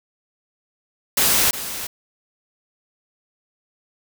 white noise with echo, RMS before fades -17 dBFS, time 1.17-1.51 s, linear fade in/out 5 ms, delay 360 ms, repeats 1, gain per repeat -12 dB, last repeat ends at 1.87 s, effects none

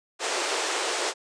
pink band-pass noise, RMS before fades -28 dBFS, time 0.19-1.14 s, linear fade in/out 50 ms, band 350 to 9100 Hz, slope 48 dB/octave, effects resampled to 22050 Hz

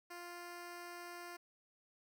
10% pulse tone, 349.2 Hz, F4, in tune, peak -39 dBFS, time 0.1-1.37 s, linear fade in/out 10 ms, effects none

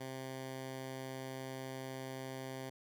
10% pulse tone, 131.8 Hz, C3, 13 cents sharp, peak -34 dBFS, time 0-2.7 s, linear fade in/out 10 ms, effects none

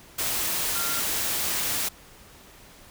sine tone in noise, 1385 Hz, F6, 15 cents flat, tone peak -33 dBFS, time 0.75-1 s, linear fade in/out 10 ms, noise white, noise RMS -27 dBFS, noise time 0.18-1.89 s, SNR -9 dB, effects pink hiss -50 dBFS RMS until 2.9 s

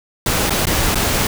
pink noise with dropouts, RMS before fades -17 dBFS, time 0.26-1.27 s, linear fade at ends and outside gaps 2 ms, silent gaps 0.496-0.505 / 0.655-0.669 / 0.946-0.955 s, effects none

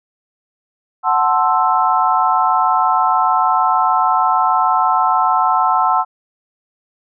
sine chord, F# half-diminished seventh, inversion none, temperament equal, 740 / 880 / 1046.5 / 1318.5 Hz, F#5 / A5 / C6 / E6, 0 / 0 / 0 / 0 cents, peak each -17 dBFS, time 1.03-6.05 s, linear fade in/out 50 ms, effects none

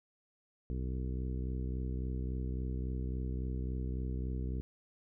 harmonic tone, 63.6 Hz, C2, 48 cents flat, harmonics 1 / 2 / 3 / 4 / 5 / 6 / 7, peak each -35 / -41 / -45 / -47 / -49 / -51 / -52 dBFS, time 0.7-4.61 s, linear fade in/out 0 ms, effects none

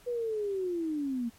sine linear sweep, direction down, 493.9 to 226.8 Hz, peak -29 dBFS, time 0.06-1.3 s, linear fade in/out 20 ms, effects pink hiss -59 dBFS RMS until 1.38 s + MP3 64 kbps

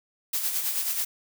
blue noise with tremolo, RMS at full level -26 dBFS, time 0.33-1.05 s, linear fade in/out 5 ms, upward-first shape sine, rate 9.3 Hz, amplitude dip 50%, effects none

